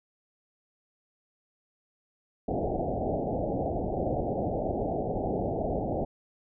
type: low-pass noise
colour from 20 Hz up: white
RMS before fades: -30 dBFS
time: 2.48-6.05 s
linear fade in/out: 5 ms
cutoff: 780 Hz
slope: 96 dB/octave
effects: none